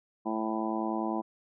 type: harmonic tone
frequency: 110.3 Hz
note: A2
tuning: 5 cents sharp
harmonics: 2 / 3 / 4 / 5 / 6 / 7 / 8 / 9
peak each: -34 / -33 / -45 / -42 / -39 / -37 / -41 / -38 dBFS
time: 0.25-1.22 s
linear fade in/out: 20 ms
effects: none